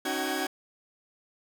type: tone cluster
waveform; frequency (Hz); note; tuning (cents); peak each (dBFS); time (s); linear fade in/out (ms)
sawtooth; 275.1 / 310.3 / 374.4 / 758 / 1651; C#4 / D#4 / F#4 / F#5 / G#6; -13 / -5 / +20 / +42 / -11; -31; 0.05-0.47; 5
effects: none